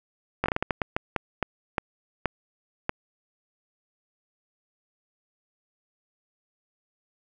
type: slowing click train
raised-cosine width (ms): 0.5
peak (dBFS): -9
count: 14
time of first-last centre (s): 0.44-2.894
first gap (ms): 19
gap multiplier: 1.34
effects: none

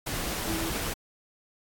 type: tone in noise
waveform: sine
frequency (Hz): 326.6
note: E4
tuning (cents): -16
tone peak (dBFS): -32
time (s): 0.47-0.7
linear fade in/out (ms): 10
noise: pink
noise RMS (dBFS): -32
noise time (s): 0.06-0.94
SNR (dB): -3
effects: AAC 64 kbps

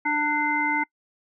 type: harmonic tone with a mistuned harmonic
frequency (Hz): 296.4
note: D4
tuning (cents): +16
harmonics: 1 / 3 / 5 / 7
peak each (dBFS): -29 / -25 / -30 / -25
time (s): 0.05-0.84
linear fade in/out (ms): 10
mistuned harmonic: 3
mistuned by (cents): +22
effects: noise-tail reverb RT60 0.1 s tail -26 dB re dry

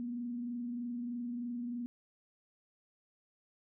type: tone with frequency modulation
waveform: sine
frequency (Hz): 240.8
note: B3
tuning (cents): -44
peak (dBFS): -36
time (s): 0-1.86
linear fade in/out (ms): 0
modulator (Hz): 23.2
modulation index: 0.29
effects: none

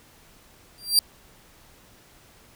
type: tone with exponential growth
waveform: sawtooth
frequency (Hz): 4726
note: D8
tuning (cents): +10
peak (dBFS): -9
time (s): 0.78-0.99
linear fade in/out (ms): 1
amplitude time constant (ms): 45
effects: pink hiss -54 dBFS RMS until 2.55 s

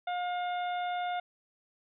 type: harmonic tone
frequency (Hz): 713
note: F5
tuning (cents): +36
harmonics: 1 / 2 / 3 / 4 / 5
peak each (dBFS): -31 / -41 / -45 / -52 / -46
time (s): 0.07-1.2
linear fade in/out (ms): 5
effects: none

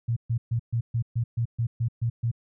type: tone bursts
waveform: sine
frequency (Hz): 116.7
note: A#2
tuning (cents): +2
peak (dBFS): -22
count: 11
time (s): 0.08-2.315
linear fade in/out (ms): 10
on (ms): 85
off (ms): 130
effects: none

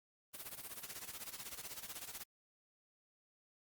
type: noise with tremolo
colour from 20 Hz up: white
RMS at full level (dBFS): -45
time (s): 0.33-2.24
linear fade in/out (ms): 20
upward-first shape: sine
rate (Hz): 16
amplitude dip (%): 80
effects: Opus 32 kbps

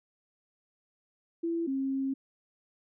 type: tone pair in turn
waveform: sine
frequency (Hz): 334.8 / 269.2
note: E4 / C4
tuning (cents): +27 / +49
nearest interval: major third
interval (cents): 378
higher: first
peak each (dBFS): -28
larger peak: neither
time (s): 1.43-1.67 / 1.67-2.14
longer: second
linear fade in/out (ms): 10
effects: none

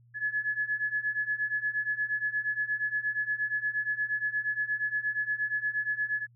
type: beating tone pair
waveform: sine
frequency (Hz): 1700 / 1708.5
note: G#6 / G#6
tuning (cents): +40 / +49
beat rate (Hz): 8.5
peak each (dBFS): -32 / -30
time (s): 0.14-6.27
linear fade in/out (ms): 50
effects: added 119 Hz sine -57 dBFS peak until 6.35 s

